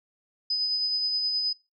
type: tone with tremolo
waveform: sine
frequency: 5010 Hz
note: D#8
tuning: 11 cents sharp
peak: -23 dBFS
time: 0.5-1.53 s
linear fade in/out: 5 ms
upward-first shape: sine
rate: 9.5 Hz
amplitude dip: 30%
effects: noise-tail reverb RT60 0.3 s tail -22 dB re dry